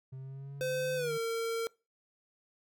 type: exponential sweep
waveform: triangle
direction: up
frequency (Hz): 130.81 to 154.2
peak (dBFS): -39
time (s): 0.12-1.18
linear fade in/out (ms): 10
type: tone with pitch glide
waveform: square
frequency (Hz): 513 to 457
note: C5 to A#4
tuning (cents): -34 to -34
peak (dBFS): -32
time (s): 0.61-1.67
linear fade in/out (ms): 0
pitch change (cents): -200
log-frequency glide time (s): 0.96-1.13
effects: noise-tail reverb RT60 0.3 s tail -24 dB re dry